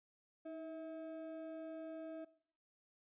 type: ring-modulated tone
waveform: triangle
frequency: 481.8 Hz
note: B4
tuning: 43 cents flat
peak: -40 dBFS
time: 0.45-2.25 s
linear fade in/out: 10 ms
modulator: 166 Hz
effects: noise-tail reverb RT60 0.6 s tail -19 dB re dry + resampled to 8000 Hz